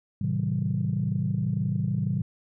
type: chord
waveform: sine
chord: A diminished seventh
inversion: none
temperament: just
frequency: 110 / 132 / 158.4 / 190.08 Hz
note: A2 / C3 / Eb3 / Gb3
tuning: 0 / +16 / +31 / +47 cents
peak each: -29 dBFS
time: 0.21-2.22 s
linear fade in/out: 5 ms
effects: tanh soft clip ceiling -15 dBFS